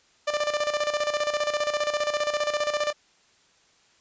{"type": "tone with tremolo", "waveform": "sawtooth", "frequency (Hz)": 594, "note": "D5", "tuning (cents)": 20, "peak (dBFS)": -18, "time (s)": [0.27, 2.93], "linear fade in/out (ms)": 10, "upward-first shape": "square", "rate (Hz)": 15, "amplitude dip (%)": 65, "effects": ["white hiss -61 dBFS RMS until 4 s", "resampled to 16000 Hz"]}